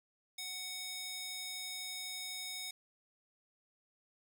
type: tone with high-pass filter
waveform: square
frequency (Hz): 744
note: F#5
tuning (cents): +9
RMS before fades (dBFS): -43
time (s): 0.38-2.71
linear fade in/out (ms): 5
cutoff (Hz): 3300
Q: 1.3
effects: none